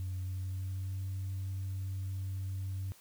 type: tone with pitch glide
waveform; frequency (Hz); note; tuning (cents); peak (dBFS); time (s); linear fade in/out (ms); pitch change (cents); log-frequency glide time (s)
sine; 92.5 to 95.43; F#2 to G2; 0 to -46; -33; 0-2.92; 0; +54; 0.21-1.02
effects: tanh soft clip ceiling -32 dBFS + white hiss -60 dBFS RMS until 3 s